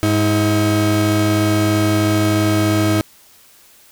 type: tone pair together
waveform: 35% pulse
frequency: 103.05 / 318.6 Hz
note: G#2 / D#4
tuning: -13 / +41 cents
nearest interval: octave + minor sixth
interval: 1954 cents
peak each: -15 / -14 dBFS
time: 0.03-3.01 s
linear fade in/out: 0 ms
effects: white hiss -48 dBFS RMS until 3.91 s